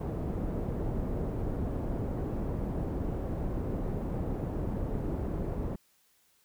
pink low-pass noise, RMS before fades -33 dBFS, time 0-5.76 s, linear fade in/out 10 ms, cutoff 480 Hz, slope 12 dB/octave, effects white hiss -68 dBFS RMS until 6.44 s

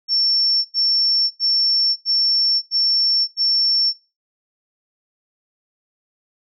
sine tone bursts, 5430 Hz, F8, 50 cents flat, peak -14 dBFS, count 6, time 0.08-3.935 s, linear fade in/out 50 ms, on 570 ms, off 87 ms, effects noise-tail reverb RT60 0.3 s tail -21 dB re dry

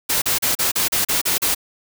white noise bursts, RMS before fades -19 dBFS, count 9, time 0.09-1.548 s, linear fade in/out 10 ms, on 130 ms, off 36 ms, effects none

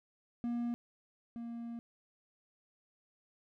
triangle tone pair in turn, 237.9 / 233.8 Hz, A#3 / A#3, +35 / +5 cents, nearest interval unison, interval 30 cents, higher first, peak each -31 / -38 dBFS, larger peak first, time 0.44-0.74 / 1.36-1.79 s, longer second, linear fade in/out 0 ms, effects none

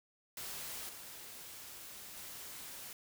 white noise with level steps, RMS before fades -44 / -50 / -48 dBFS, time 0.37-2.93 s, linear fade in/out 2 ms, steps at 0.89 / 2.16 s, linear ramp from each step 2 ms, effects none

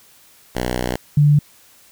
5% pulse / sine tone pair in turn, 61.74 / 146.84 Hz, B1 / D3, 0 / 0 cents, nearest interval octave + minor third, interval 1500 cents, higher second, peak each -9 dBFS, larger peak neither, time 0.55-0.96 / 1.17-1.39 s, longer first, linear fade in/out 5 ms, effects white hiss -50 dBFS RMS until 1.91 s

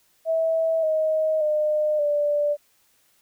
sine tone with pitch steps, 650 / 628.2 / 607.2 / 586.8 Hz, E5 / D#5 / D#5 / D5, -24 / +16 / -42 / -2 cents, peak -19 dBFS, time 0.25-2.57 s, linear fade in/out 50 ms, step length 580 ms, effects white hiss -63 dBFS RMS until 3.21 s

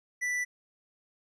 sine tone with hard clipping, 1975.5 Hz, B6, in tune, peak -30 dBFS, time 0.21-0.45 s, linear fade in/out 20 ms, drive 9 dB, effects none

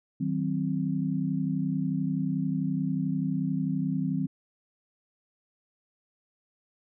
sine chord, C diminished, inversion first, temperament just, 156.98 / 188.37 / 261.6 Hz, Eb3 / Gb3 / C4, +16 / +31 / 0 cents, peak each -30 dBFS, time 0.2-4.27 s, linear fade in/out 10 ms, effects none

